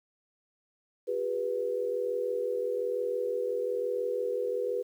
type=tone cluster; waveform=sine; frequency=363.9 / 405 / 490.8 Hz; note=F#4 / G#4 / B4; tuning=-29 / -43 / -11 cents; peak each=-39 / -33 / -30 dBFS; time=1.07-4.83 s; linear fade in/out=20 ms; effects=10-bit